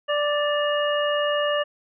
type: harmonic tone with a mistuned harmonic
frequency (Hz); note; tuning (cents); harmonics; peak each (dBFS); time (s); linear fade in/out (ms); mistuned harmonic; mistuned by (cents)
587.3; D5; 0; 1 / 2 / 3 / 5; -22 / -28 / -29 / -29; 0.08-1.64; 20; 5; -44
effects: none